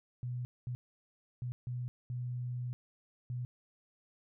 sine tone bursts at uneven times, 123.47 Hz, B2, in tune, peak -35 dBFS, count 6, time 0.23-0.45 / 0.67-0.75 / 1.42-1.52 / 1.67-1.88 / 2.1-2.73 / 3.3-3.45 s, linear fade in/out 0 ms, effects none

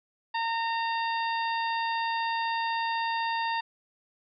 harmonic tone with a mistuned harmonic, 916 Hz, A#5, 31 cents flat, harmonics 1 / 2 / 3 / 4 / 5, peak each -28 / -34 / -38 / -40 / -42 dBFS, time 0.34-3.61 s, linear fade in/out 10 ms, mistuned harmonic 5, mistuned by +34 cents, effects none

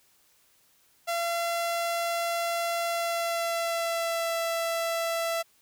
sawtooth tone with pitch glide, 681 to 666.6 Hz, F5 to E5, -44 to +19 cents, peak -23 dBFS, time 1.07-5.43 s, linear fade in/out 20 ms, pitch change -37 cents, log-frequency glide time 2.88-4.35 s, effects white hiss -64 dBFS RMS until 5.61 s

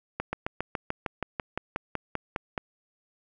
slowing click train, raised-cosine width 0.5 ms, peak -14 dBFS, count 15, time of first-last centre 0.2-2.578 s, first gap 130 ms, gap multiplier 1.04, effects none

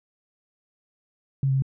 sine tone with pitch steps, 136.4 / 133.7 / 134.7 Hz, C#3 / C3 / C#3, -28 / +38 / -49 cents, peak -19 dBFS, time 1.43-1.622 s, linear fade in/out 2 ms, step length 64 ms, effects none

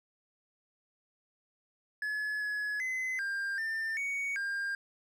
triangle tone with pitch steps, 1705 / 1692 / 2039 / 1596 / 1793 / 2236 / 1603 Hz, G#6 / G#6 / C7 / G6 / A6 / C#7 / G6, +45 / +32 / -45 / +31 / +32 / +14 / +38 cents, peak -30 dBFS, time 2.02-4.75 s, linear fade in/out 2 ms, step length 390 ms, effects none

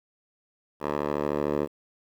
10% pulse tone with band-pass filter sweep, 73.42 Hz, D2, in tune, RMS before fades -28 dBFS, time 0.8-1.68 s, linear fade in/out 50 ms, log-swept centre 770 to 490 Hz, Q 1.4, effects 9-bit

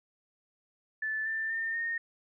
sine tone with pitch steps, 1749 / 1779.6 / 1810.7 / 1842.3 Hz, A6 / A6 / A6 / A#6, -11 / +19 / +49 / -21 cents, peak -30 dBFS, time 1.02-1.98 s, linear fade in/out 5 ms, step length 240 ms, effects none

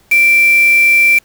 sine tone with quantisation, 2349 Hz, D7, in tune, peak -6 dBFS, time 0.11-1.19 s, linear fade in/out 10 ms, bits 3, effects pink hiss -51 dBFS RMS until 1.24 s

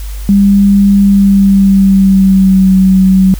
sine tone with pitch glide, 199.6 to 189.27 Hz, G3 to F#3, +32 to +40 cents, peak -3 dBFS, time 0.29-3.34 s, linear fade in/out 0 ms, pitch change -92 cents, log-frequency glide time 0.98-2.75 s, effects added 50 Hz sine -18 dBFS peak until 3.39 s + white hiss -34 dBFS RMS until 3.39 s

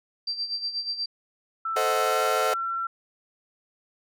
sine tone with tremolo, 4699 Hz, D8, in tune, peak -25 dBFS, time 0.27-1.06 s, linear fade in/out 5 ms, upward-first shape sine, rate 8.3 Hz, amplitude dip 70%
sine tone with pitch glide, 1328 to 1353.6 Hz, E6 to E6, +12 to +45 cents, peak -26 dBFS, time 1.65-2.87 s, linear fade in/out 5 ms, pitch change +33 cents, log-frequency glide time 2.01-2.18 s
40% pulse chord, A diminished seventh, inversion none, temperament equal with one note detuned, 440 / 523.3 / 629.8 / 740 Hz, A4 / C5 / Eb5 / Gb5, 0 / 0 / +21 / 0 cents, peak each -28 dBFS, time 1.76-2.54 s, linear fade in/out 5 ms
effects none

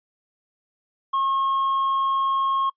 triangle tone, 1082 Hz, C#6, 42 cents flat, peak -18 dBFS, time 1.13-2.7 s, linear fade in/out 10 ms, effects noise-tail reverb RT60 0.1 s tail -24 dB re dry + resampled to 11025 Hz

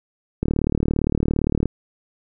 click train, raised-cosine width 3 ms, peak -7 dBFS, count 47, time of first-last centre 0.43-1.657 s, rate 37.5 Hz, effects none

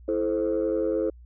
sine chord, A minor, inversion second, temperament equal with one note detuned, 329.6 / 432.9 / 523.3 Hz, E4 / A4 / C5, 0 / -28 / 0 cents, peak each -26 dBFS, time 0.08-1.1 s, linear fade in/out 5 ms, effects tanh soft clip ceiling -17 dBFS + added 60 Hz sine -45 dBFS peak until 1.25 s

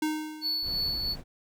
square tone with exponential decay, 308.8 Hz, D#4, 13 cents flat, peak -25 dBFS, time 0.02-0.9 s, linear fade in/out 5 ms, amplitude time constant 190 ms
triangle tone with tremolo, 4435 Hz, C#8, in tune, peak -25 dBFS, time 0.41-1.16 s, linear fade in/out 50 ms, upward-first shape sine, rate 3 Hz, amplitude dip 35%
brown noise, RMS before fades -39 dBFS, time 0.62-1.24 s, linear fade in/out 50 ms
effects none

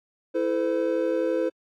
triangle chord, A minor, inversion second, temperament equal with one note detuned, 329.6 / 440 / 511.6 Hz, E4 / A4 / C5, 0 / 0 / -39 cents, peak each -25 / -27 / -23 dBFS, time 0.34-1.5 s, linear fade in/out 20 ms, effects AAC 64 kbps

